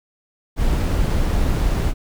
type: noise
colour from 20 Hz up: brown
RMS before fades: -18 dBFS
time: 0.56-1.94 s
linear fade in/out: 50 ms
effects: none